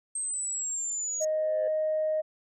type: linear sweep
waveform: sine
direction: down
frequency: 8372 to 6645 Hz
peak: -29 dBFS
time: 0.15-1.25 s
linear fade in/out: 5 ms
type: tone with exponential growth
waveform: sine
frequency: 518 Hz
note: C5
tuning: 17 cents flat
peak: -28 dBFS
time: 0.99-1.68 s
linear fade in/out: 5 ms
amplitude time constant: 150 ms
type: tone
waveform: sine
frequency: 622.3 Hz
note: D#5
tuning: in tune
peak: -24 dBFS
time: 1.2-2.22 s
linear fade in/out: 20 ms
effects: tanh soft clip ceiling -20 dBFS